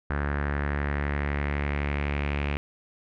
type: tone with low-pass filter sweep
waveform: sawtooth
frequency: 71.9 Hz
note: D2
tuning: 36 cents flat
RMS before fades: -28 dBFS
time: 0.1-2.57 s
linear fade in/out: 0 ms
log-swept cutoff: 1600 to 2500 Hz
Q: 3.9
effects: none